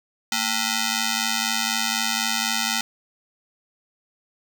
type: ring-modulated tone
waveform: 5% pulse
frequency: 560 Hz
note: C#5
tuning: 18 cents sharp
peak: -7 dBFS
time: 0.32-2.81 s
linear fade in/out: 2 ms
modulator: 332 Hz
effects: none